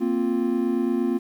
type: chord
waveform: triangle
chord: Bb suspended second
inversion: none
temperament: equal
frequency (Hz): 233.1 / 261.6 / 349.2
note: Bb3 / C4 / F4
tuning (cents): 0 / 0 / 0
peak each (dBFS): -23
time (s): 0-1.19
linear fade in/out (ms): 20
effects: 9-bit